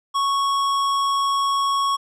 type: tone with hard clipping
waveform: sine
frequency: 1107 Hz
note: C#6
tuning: 3 cents flat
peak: -20 dBFS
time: 0.14-1.97 s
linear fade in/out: 20 ms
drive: 13 dB
effects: none